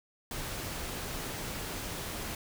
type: noise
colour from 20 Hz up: pink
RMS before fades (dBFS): -38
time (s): 0.31-2.35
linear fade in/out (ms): 2
effects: none